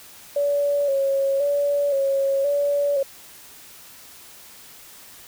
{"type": "tone with vibrato", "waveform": "sine", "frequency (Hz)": 560, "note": "C#5", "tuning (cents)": 18, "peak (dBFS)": -18, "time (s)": [0.36, 3.03], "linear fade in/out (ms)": 5, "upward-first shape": "square", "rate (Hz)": 0.96, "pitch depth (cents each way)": 39, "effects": ["white hiss -45 dBFS RMS until 5.27 s"]}